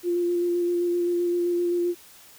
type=tone with vibrato; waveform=sine; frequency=349.2 Hz; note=F4; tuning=in tune; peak=-21 dBFS; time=0.03-1.95 s; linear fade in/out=50 ms; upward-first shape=square; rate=7.7 Hz; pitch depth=11 cents each way; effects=white hiss -50 dBFS RMS until 2.38 s